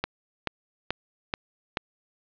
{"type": "click train", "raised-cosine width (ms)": 0.3, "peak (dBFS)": -10, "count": 5, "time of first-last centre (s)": [0.04, 1.772], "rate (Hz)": 2.31, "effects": ["resampled to 11025 Hz", "8-bit"]}